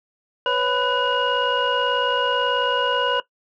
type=tone cluster; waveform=sine; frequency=493.7 / 552 / 996 / 1485 / 2868 Hz; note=B4 / C#5 / B5 / F#6 / F7; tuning=-1 / -7 / +14 / +6 / +45 cents; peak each=-24 dBFS; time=0.46-3.2 s; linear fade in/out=2 ms; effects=noise-tail reverb RT60 0.1 s tail -17 dB re dry + tanh soft clip ceiling -10 dBFS